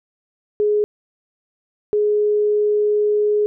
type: tone pair in turn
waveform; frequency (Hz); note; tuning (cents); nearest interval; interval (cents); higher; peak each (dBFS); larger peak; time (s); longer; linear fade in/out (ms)
sine; 418.6 / 418.6; G#4 / G#4; +14 / +14; unison; 0; neither; -14; neither; 0.6-0.84 / 1.93-3.46; second; 0
effects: none